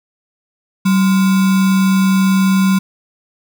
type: tone with sample-and-hold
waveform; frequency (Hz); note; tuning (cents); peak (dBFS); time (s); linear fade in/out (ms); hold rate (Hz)
sine; 190.8; G3; -47; -9; 0.85-2.79; 10; 1225
effects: none